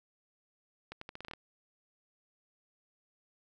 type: accelerating click train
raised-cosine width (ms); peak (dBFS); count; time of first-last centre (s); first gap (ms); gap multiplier
0.3; -27; 9; 0.92-1.335; 94; 0.82
effects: none